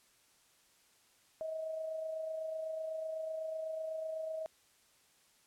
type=tone with amplitude modulation; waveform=sine; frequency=637 Hz; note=D#5; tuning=41 cents sharp; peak=-35 dBFS; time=1.41-4.46 s; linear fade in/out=0 ms; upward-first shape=sine; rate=28 Hz; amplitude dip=40%; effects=white hiss -68 dBFS RMS until 5.46 s + low-pass 11000 Hz 12 dB/octave